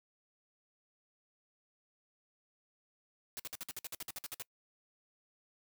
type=noise bursts; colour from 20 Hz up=white; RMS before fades=-42 dBFS; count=14; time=3.37-4.422 s; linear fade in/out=0 ms; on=25 ms; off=54 ms; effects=noise-tail reverb RT60 0.1 s tail -25 dB re dry